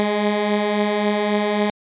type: beating tone pair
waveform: 15% pulse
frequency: 205 / 208.7 Hz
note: G#3 / G#3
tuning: -22 / +9 cents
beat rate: 3.7 Hz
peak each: -20 / -12 dBFS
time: 0-1.7 s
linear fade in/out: 0 ms
effects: resampled to 8000 Hz